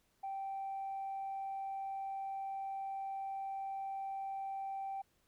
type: tone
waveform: sine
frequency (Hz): 780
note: G5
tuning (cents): -9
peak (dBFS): -37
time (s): 0.23-5.02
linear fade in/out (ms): 10
effects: tanh soft clip ceiling -35 dBFS + pink hiss -75 dBFS RMS until 5.27 s